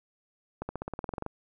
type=accelerating click train; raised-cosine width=1 ms; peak=-20 dBFS; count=13; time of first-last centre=0.62-1.263 s; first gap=70 ms; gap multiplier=0.95; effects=none